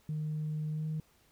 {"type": "tone with pitch glide", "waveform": "sine", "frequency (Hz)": [153.5, 156], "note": ["D#3", "D#3"], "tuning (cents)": [-23, 5], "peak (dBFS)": -31, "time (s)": [0.09, 1], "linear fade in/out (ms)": 2, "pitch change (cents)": 28, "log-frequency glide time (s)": [0.7, 0.86], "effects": ["tanh soft clip ceiling -29 dBFS", "pink hiss -67 dBFS RMS until 1.31 s"]}